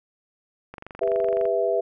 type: click train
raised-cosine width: 0.5 ms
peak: -23 dBFS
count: 18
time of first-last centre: 0.74-1.454 s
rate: 23.8 Hz
type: chord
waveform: sine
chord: E minor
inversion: first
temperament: equal with one note detuned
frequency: 399.8 / 493.9 / 659.3 Hz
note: G4 / B4 / E5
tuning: +34 / 0 / 0 cents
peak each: -25 / -25 / -23 dBFS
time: 1.01-1.81 s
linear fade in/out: 10 ms
effects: none